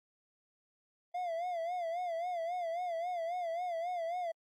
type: tone with vibrato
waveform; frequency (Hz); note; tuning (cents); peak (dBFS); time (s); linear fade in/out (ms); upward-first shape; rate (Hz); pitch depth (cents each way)
triangle; 691; F5; -19; -32; 1.14-4.32; 10; sine; 3.7; 94
effects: AAC 64 kbps